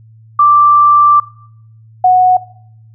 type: tone pair in turn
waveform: sine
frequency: 1174.7 / 735.5 Hz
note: D6 / F#5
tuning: 0 / -11 cents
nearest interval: minor sixth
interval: 811 cents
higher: first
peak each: -4 dBFS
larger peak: neither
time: 0.39-1.2 / 2.04-2.37 s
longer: first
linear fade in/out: 5 ms
effects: noise-tail reverb RT60 0.7 s tail -21 dB re dry + added 111 Hz sine -38 dBFS peak until 2.94 s